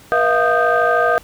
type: tone cluster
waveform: sine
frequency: 481.9 / 647 / 700 / 1232 / 1566 Hz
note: B4 / E5 / F5 / D#6 / G6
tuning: -43 / -32 / +4 / -17 / -2 cents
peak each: -18 dBFS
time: 0.12-1.18 s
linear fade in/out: 0 ms
effects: tanh soft clip ceiling -5 dBFS + pink hiss -45 dBFS RMS until 1.23 s